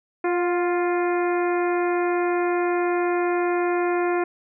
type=harmonic tone with a mistuned harmonic; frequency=350.3 Hz; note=F4; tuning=5 cents sharp; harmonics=1 / 2 / 3 / 4 / 5 / 6 / 7; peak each=-21 / -27 / -31 / -33 / -35 / -37 / -38 dBFS; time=0.24-4.24 s; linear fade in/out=5 ms; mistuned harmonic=2; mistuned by=+27 cents; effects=none